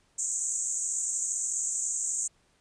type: band-pass noise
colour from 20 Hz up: pink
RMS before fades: -31 dBFS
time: 0.18-2.28 s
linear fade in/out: 10 ms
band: 6500 to 8300 Hz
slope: 96 dB/octave
effects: pink hiss -67 dBFS RMS until 2.6 s + resampled to 22050 Hz